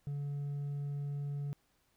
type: tone with hard clipping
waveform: sine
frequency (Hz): 143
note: D3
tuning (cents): -46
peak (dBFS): -36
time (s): 0.07-1.53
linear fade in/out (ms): 0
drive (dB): 2
effects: pink hiss -74 dBFS RMS until 1.96 s